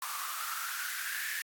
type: noise with high-pass filter sweep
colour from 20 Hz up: white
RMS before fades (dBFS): -37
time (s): 0.02-1.42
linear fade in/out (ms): 2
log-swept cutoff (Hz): 1100 to 1800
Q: 9
effects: AAC 64 kbps